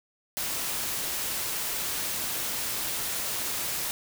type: noise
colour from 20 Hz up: white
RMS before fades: -31 dBFS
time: 0.37-3.91 s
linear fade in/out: 0 ms
effects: none